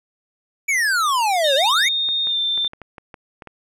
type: exponential two-way sweep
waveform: square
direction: down then up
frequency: 2336 to 523.3 to 2336 Hz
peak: -17 dBFS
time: 0.68-1.89 s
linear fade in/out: 10 ms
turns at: 1.55 s
type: tone with pitch glide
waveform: sine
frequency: 3675 to 3570 Hz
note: A#7 to A7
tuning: -25 to +24 cents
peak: -18 dBFS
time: 1.44-2.68 s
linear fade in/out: 5 ms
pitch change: -51 cents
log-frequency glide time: 2.25-2.38 s
type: clicks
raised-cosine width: 0.5 ms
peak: -22 dBFS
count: 10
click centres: 2.088 / 2.271 / 2.577 / 2.647 / 2.734 / 2.817 / 2.982 / 3.142 / 3.422 / 3.473 s
effects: low-pass 12000 Hz 12 dB/octave